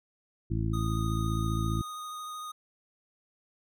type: harmonic tone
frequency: 55 Hz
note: A1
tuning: in tune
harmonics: 1 / 2 / 3 / 4 / 5 / 6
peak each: -32 / -30 / -35 / -38 / -43 / -37 dBFS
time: 0.5-1.82 s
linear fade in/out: 10 ms
type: tone with vibrato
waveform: square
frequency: 1239 Hz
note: D#6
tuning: 8 cents flat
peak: -38 dBFS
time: 0.73-2.52 s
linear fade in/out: 10 ms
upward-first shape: triangle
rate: 13 Hz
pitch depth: 14 cents each way
effects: none